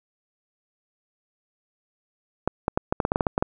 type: clicks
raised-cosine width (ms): 1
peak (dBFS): -7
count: 12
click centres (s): 2.476 / 2.681 / 2.775 / 2.925 / 3.002 / 3.051 / 3.119 / 3.159 / 3.208 / 3.268 / 3.379 / 3.425
effects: none